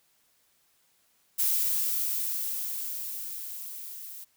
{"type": "noise with level ramp", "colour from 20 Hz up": "violet", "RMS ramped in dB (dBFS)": [-25, -43], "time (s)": [1.38, 4.25], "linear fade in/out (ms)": 20, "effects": ["white hiss -68 dBFS RMS until 4.36 s"]}